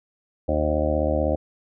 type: harmonic tone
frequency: 76.1 Hz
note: D#2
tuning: 38 cents flat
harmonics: 1 / 2 / 3 / 4 / 5 / 7 / 8 / 9 / 10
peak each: -25 / -35 / -31 / -28 / -34 / -25 / -26 / -33 / -35 dBFS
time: 0.48-1.36 s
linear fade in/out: 10 ms
effects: none